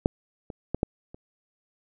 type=clicks; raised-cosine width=2 ms; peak=-6 / -23 / -13 / -9 / -29 dBFS; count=5; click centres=0.059 / 0.502 / 0.746 / 0.831 / 1.145 s; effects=none